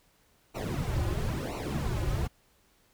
brown noise with flanger, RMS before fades -31 dBFS, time 0.54-2.28 s, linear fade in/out 20 ms, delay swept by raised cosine 0.59 to 4.49 ms, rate 0.99 Hz, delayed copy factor -0.85, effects pink hiss -66 dBFS RMS until 2.93 s

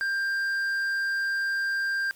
triangle tone with tanh clipping, 1589 Hz, G6, 23 cents sharp, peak -26 dBFS, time 0.01-2.11 s, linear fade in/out 0 ms, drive 10 dB, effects white hiss -55 dBFS RMS until 2.15 s

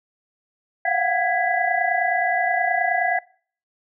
sine tone cluster, 690 / 719 / 749 / 1656 / 1988 Hz, F5 / F#5 / F#5 / G#6 / B6, -21 / -50 / +21 / -5 / +11 cents, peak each -25 dBFS, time 0.85-3.19 s, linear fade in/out 5 ms, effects noise-tail reverb RT60 0.5 s tail -24 dB re dry

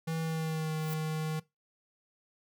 square tone with pitch glide, 162.1 to 156.67 Hz, E3 to D#3, -29 to +12 cents, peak -32 dBFS, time 0.07-1.4 s, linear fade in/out 10 ms, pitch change -59 cents, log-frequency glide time 0.21-0.73 s
violet noise with exponential growth, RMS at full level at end -39 dBFS, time 0.71-0.94 s, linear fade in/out 5 ms, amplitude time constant 48 ms
effects noise-tail reverb RT60 0.2 s tail -20 dB re dry

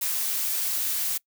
blue noise, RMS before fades -27 dBFS, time 0.01-1.18 s, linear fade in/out 10 ms, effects noise-tail reverb RT60 0.1 s tail -23 dB re dry

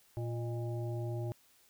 harmonic tone with a mistuned harmonic, 116.8 Hz, A#2, 4 cents sharp, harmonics 1 / 3 / 5 / 7, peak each -35 / -42 / -46 / -51 dBFS, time 0.17-1.32 s, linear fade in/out 0 ms, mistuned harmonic 5, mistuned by +78 cents, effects white hiss -66 dBFS RMS until 1.69 s

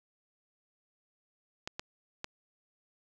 clicks, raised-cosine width 0.2 ms, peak -19 dBFS, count 3, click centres 1.675 / 1.795 / 2.244 s, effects none

